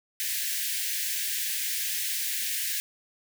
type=high-pass noise; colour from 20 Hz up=white; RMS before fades=-30 dBFS; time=0.2-2.8 s; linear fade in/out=0 ms; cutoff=1600 Hz; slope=96 dB/octave; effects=none